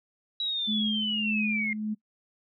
sine linear sweep, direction down, 3900 to 2100 Hz, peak -27 dBFS, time 0.4-1.73 s, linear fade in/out 2 ms
sine tone with tremolo, 214 Hz, A3, 48 cents flat, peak -26 dBFS, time 0.67-1.95 s, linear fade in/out 20 ms, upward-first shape sine, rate 1.7 Hz, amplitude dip 50%
effects noise-tail reverb RT60 0.1 s tail -23 dB re dry

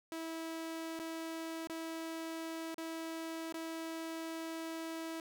sawtooth tone with dropouts, 325.8 Hz, E4, 20 cents flat, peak -36 dBFS, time 0.12-5.2 s, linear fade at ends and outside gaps 1 ms, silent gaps 0.991-0.997 / 1.672-1.697 / 2.744-2.78 / 3.525-3.541 s, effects none

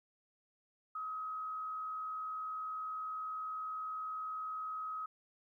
sine tone with frequency modulation, 1270 Hz, D#6, 35 cents sharp, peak -38 dBFS, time 0.95-5.06 s, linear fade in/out 5 ms, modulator 60 Hz, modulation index 0.43, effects 13-bit

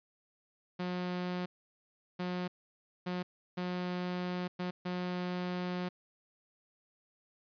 sawtooth tone bursts at uneven times, 179.8 Hz, F#3, 49 cents flat, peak -30 dBFS, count 6, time 0.79-1.46 / 2.19-2.48 / 3.06-3.23 / 3.57-4.48 / 4.59-4.71 / 4.85-5.89 s, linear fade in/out 10 ms, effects resampled to 11025 Hz

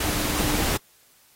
sine tone in noise, 300 Hz, D4, 37 cents sharp, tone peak -31 dBFS, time 0.05-0.63 s, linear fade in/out 5 ms, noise pink, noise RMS -25 dBFS, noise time 0-0.77 s, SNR -9 dB, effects white hiss -58 dBFS RMS until 1.35 s + AAC 48 kbps

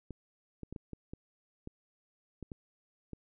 clicks, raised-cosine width 3 ms, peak -29 dBFS, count 10, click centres 0.107 / 0.633 / 0.726 / 0.762 / 0.933 / 1.135 / 1.674 / 2.427 / 2.518 / 3.133 s, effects none

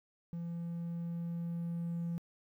triangle tone with level ramp, 169.8 Hz, F3, 48 cents flat, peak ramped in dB -35 to -31 dBFS, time 0.33-2.18 s, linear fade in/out 0 ms, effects tanh soft clip ceiling -29 dBFS + 12-bit

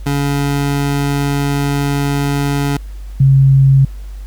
25% pulse / sine tone pair in turn, 141.6 / 135.56 Hz, C#3 / C#3, +37 / -38 cents, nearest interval minor second, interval 75 cents, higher first, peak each -10 / -5 dBFS, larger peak second, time 0.06-2.77 / 3.2-3.85 s, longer first, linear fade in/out 5 ms, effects added 49 Hz sine -25 dBFS peak until 4.26 s + pink hiss -47 dBFS RMS until 4.26 s

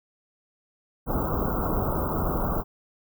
pink band-stop noise, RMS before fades -26 dBFS, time 1.06-2.64 s, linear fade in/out 50 ms, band 1400 to 15000 Hz, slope 96 dB/octave, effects none

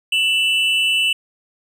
triangle tone pair together, 2670 / 2960 Hz, E7 / F#7, +22 / 0 cents, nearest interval major second, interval 178 cents, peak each -16 dBFS, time 0.12-1.13 s, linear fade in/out 5 ms, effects none

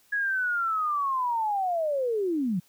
sine linear sweep, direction down, 1680 to 164.81 Hz, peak -24 dBFS, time 0.12-2.6 s, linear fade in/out 10 ms, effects white hiss -62 dBFS RMS until 2.68 s

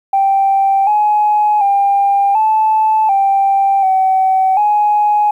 sine tone with pitch steps, 783 / 841 / 798 / 871 / 786 / 760 / 836 Hz, G5 / G#5 / G5 / A5 / G5 / F#5 / G#5, -2 / +22 / +31 / -18 / +4 / +46 / +11 cents, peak -8 dBFS, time 0.13-5.31 s, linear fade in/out 5 ms, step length 740 ms, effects tanh soft clip ceiling -4 dBFS + 8-bit

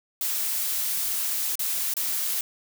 blue noise with dropouts, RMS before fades -27 dBFS, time 0.21-2.41 s, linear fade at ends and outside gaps 2 ms, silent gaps 1.555-1.593 / 1.939-1.967 s, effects none

